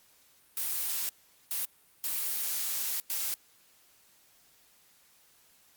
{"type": "noise bursts at uneven times", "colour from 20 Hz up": "blue", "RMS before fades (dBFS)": -32, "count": 4, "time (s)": [[0.57, 1.09], [1.51, 1.65], [2.04, 3], [3.1, 3.34]], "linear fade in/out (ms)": 0, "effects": ["white hiss -63 dBFS RMS until 5.76 s", "Opus 48 kbps"]}